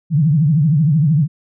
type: tone with vibrato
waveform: sine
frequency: 152.2 Hz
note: D#3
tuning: 38 cents flat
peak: -10 dBFS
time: 0.1-1.28 s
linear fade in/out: 50 ms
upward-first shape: triangle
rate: 13 Hz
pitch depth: 230 cents each way
effects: none